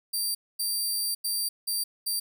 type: tone bursts at uneven times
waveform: 15% pulse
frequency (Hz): 4699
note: D8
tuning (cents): 0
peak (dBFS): -20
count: 5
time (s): 0.13-0.35 / 0.59-1.15 / 1.24-1.49 / 1.67-1.84 / 2.06-2.2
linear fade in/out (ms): 10
effects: none